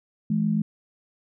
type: tone pair together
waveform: sine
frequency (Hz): 164.81 / 212.6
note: E3 / G#3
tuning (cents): 0 / +41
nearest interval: major third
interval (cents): 441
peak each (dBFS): -25 / -22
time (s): 0.3-0.62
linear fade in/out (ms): 5
effects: none